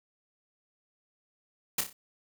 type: noise with echo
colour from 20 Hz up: white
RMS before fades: -27 dBFS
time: 1.78-1.81 s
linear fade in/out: 5 ms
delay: 30 ms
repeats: 4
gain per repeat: -7 dB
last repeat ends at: 1.93 s
effects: none